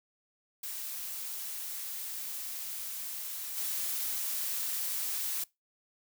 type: noise with level steps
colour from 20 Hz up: blue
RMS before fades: -39 / -34 dBFS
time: 0.63-5.44 s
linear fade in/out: 5 ms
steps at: 3.56 s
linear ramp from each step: 20 ms
effects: noise-tail reverb RT60 0.2 s tail -22 dB re dry